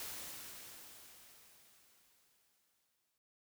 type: noise with exponential decay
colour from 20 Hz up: white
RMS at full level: -44 dBFS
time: 0-3.18 s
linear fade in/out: 1 ms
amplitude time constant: 690 ms
effects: none